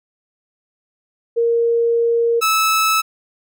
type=tone pair in turn; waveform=sine / sawtooth; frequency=466.2 / 1305.4 Hz; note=A#4 / E6; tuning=0 / -17 cents; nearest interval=octave + tritone; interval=1783 cents; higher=second; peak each=-13 / -10 dBFS; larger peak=second; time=1.36-2.41 / 2.41-3.02 s; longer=first; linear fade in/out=20 ms; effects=none